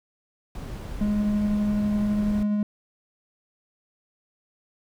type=noise; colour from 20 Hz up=brown; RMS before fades=-34 dBFS; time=0.55-2.43 s; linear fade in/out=2 ms
type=tone with tremolo; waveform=triangle; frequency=208.2 Hz; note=G#3; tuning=5 cents sharp; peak=-18 dBFS; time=1.01-2.63 s; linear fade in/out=2 ms; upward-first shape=triangle; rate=12 Hz; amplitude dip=25%
effects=none